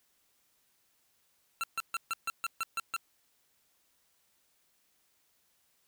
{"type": "tone bursts", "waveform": "25% pulse", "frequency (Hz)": 1354, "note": "E6", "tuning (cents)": 46, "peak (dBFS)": -27, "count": 9, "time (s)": [1.61, 2.964], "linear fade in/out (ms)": 0, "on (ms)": 26, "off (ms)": 140, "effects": ["white hiss -72 dBFS RMS until 5.87 s"]}